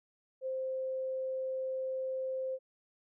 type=tone; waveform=sine; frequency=523 Hz; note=C5; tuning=1 cent flat; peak=-33 dBFS; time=0.41-2.59 s; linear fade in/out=50 ms; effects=none